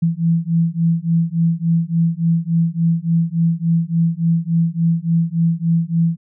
sine beating tone pair, 164.81 / 168.31 Hz, E3 / E3, 0 / +36 cents, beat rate 3.5 Hz, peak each -17 dBFS, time 0.02-6.17 s, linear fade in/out 10 ms, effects none

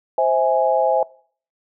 sine chord, C augmented, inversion none, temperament equal with one note detuned, 523.3 / 652.4 / 830.6 Hz, C5 / E5 / G#5, 0 / -18 / 0 cents, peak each -19 dBFS, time 0.18-1.03 s, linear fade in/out 2 ms, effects noise-tail reverb RT60 0.5 s tail -22 dB re dry

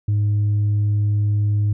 sine tone with tanh clipping, 103.83 Hz, G#2, in tune, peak -16 dBFS, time 0.08-1.73 s, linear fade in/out 5 ms, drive 1 dB, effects none

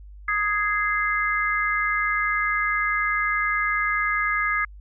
sine chord, Ab major, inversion second, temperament just, 1245.9 / 1661.2 / 2077 Hz, Eb6 / Ab6 / C7, +2 / 0 / -13 cents, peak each -25 dBFS, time 0.28-4.65 s, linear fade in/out 5 ms, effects added 50 Hz sine -40 dBFS peak until 4.8 s

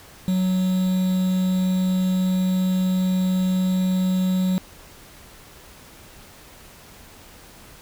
triangle tone with quantisation, 185.3 Hz, F#3, 3 cents sharp, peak -16 dBFS, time 0.28-4.58 s, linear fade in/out 0 ms, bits 6, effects pink hiss -46 dBFS RMS until 7.81 s

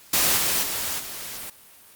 white noise with level steps, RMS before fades -20 / -23 / -28 / -35 dBFS, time 0.13-1.5 s, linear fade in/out 5 ms, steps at 0.36 / 0.62 / 0.98 s, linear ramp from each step 20 ms, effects white hiss -50 dBFS RMS until 1.95 s + Opus 48 kbps

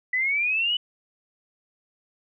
sine exponential sweep, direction up, 1973 to 3000 Hz, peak -21 dBFS, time 0.13-0.77 s, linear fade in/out 5 ms, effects none

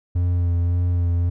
triangle tone with vibrato, 87.31 Hz, F2, in tune, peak -15 dBFS, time 0.15-1.3 s, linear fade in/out 10 ms, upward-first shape sine, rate 1.8 Hz, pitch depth 23 cents each way, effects none

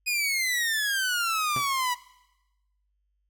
sawtooth exponential sweep, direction down, 2497 to 967 Hz, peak -21 dBFS, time 0.06-1.95 s, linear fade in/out 20 ms
sawtooth tone with exponential decay, 128.5 Hz, C3, 31 cents flat, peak -26 dBFS, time 1.56-1.68 s, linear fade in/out 2 ms, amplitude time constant 25 ms
effects noise-tail reverb RT60 1.0 s tail -20 dB re dry + added 50 Hz sine -70 dBFS peak until 3.29 s

